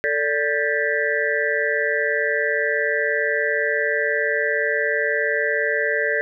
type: tone cluster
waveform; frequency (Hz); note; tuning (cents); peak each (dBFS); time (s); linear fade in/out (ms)
sine; 444.9 / 582 / 1592 / 1758 / 1961; A4 / D5 / G6 / A6 / B6; +19 / -16 / +26 / -2 / -13; -25; 0.04-6.21; 0
effects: none